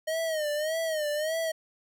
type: tone with vibrato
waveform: square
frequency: 622.3 Hz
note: D#5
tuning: in tune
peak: -28 dBFS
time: 0.07-1.52 s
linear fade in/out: 10 ms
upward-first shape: sine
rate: 1.7 Hz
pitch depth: 95 cents each way
effects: none